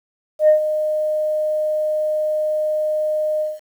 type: tone with ADSR envelope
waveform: sine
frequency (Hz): 614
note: D#5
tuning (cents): -23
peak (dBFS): -6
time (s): 0.39-3.6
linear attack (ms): 93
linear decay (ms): 110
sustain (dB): -11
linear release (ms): 190
effects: tanh soft clip ceiling -5 dBFS + 8-bit